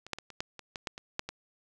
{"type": "clicks", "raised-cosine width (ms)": 0.2, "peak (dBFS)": [-28, -14, -24, -30, -15, -26, -20, -16, -25, -13, -20], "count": 11, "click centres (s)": [0.066, 0.133, 0.186, 0.303, 0.405, 0.593, 0.758, 0.872, 0.979, 1.194, 1.29], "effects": []}